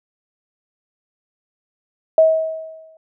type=tone with exponential decay; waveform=sine; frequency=640 Hz; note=D#5; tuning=49 cents sharp; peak=-6 dBFS; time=2.18-2.97 s; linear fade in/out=2 ms; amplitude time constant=170 ms; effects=none